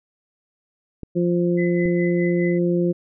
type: clicks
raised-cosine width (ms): 3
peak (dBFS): -19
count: 2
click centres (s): 1.033 / 1.857
type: harmonic tone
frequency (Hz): 174.61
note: F3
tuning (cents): 0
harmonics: 1 / 2 / 3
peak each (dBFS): -20 / -20 / -27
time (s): 1.15-2.93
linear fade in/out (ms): 20
type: tone with tremolo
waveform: sine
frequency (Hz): 2017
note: B6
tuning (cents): +36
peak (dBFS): -28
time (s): 1.57-2.59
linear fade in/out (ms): 20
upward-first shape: sine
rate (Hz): 4.8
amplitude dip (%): 65
effects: none